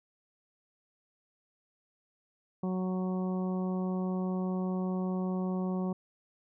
harmonic tone, 185 Hz, F#3, in tune, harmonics 1 / 2 / 3 / 4 / 5 / 6, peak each -30 / -38 / -43 / -45 / -48 / -48 dBFS, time 2.63-5.93 s, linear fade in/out 5 ms, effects none

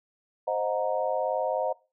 sine chord, C half-diminished seventh, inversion none, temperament equal with one note detuned, 523.3 / 622.3 / 726 / 932.3 Hz, C5 / Eb5 / Gb5 / Bb5, 0 / 0 / -33 / 0 cents, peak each -30 / -29 / -31 / -33 dBFS, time 0.47-1.73 s, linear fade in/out 10 ms, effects noise-tail reverb RT60 0.3 s tail -22 dB re dry

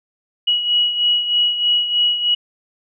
sine beating tone pair, 2914 / 2917.2 Hz, F#7 / F#7, -27 / -25 cents, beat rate 3.2 Hz, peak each -15 / -22 dBFS, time 0.47-2.35 s, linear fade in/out 10 ms, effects none

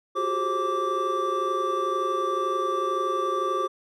triangle tone cluster, 358.4 / 380.4 / 411.9 / 532 / 1168 Hz, F4 / F#4 / G#4 / C5 / D6, +45 / +48 / -14 / +29 / -10 cents, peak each -31 / -29 / -32 / -30 / -24 dBFS, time 0.15-3.68 s, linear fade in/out 20 ms, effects none

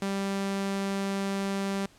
sawtooth tone, 196.5 Hz, G3, 4 cents sharp, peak -24 dBFS, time 0.02-1.86 s, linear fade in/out 2 ms, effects pink hiss -58 dBFS RMS until 1.98 s + low-pass 10000 Hz 12 dB/octave

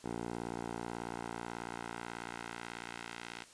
10% pulse tone with band-pass filter sweep, 58.27 Hz, A#1, in tune, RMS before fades -43 dBFS, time 0.04-3.44 s, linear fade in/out 5 ms, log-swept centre 510 to 2600 Hz, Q 0.82, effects white hiss -58 dBFS RMS until 3.53 s + resampled to 22050 Hz

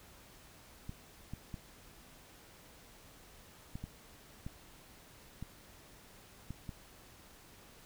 clicks, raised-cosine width 5 ms, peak -29 dBFS, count 9, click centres 0.894 / 1.336 / 1.542 / 3.755 / 3.84 / 4.465 / 5.426 / 6.506 / 6.692 s, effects pink hiss -58 dBFS RMS until 7.85 s

